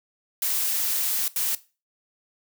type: noise bursts at uneven times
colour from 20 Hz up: blue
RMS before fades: -25 dBFS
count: 2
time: 0.42-1.28 / 1.36-1.55 s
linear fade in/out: 2 ms
effects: noise-tail reverb RT60 0.3 s tail -17 dB re dry